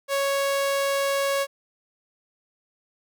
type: tone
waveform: sawtooth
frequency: 554.4 Hz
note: C#5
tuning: in tune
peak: -18 dBFS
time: 0.08-1.47 s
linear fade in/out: 50 ms
effects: none